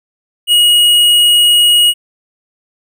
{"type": "tone with hard clipping", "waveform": "sine", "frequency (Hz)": 2892, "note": "F#7", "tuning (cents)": -40, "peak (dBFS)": -7, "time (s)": [0.47, 1.94], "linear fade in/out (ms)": 50, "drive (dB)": 11, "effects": []}